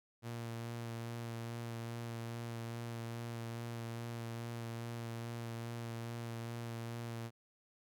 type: tone with vibrato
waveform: sawtooth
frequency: 116.54 Hz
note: A#2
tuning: in tune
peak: -37 dBFS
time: 0.22-7.31 s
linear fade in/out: 50 ms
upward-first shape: sine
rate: 2.4 Hz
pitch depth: 17 cents each way
effects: none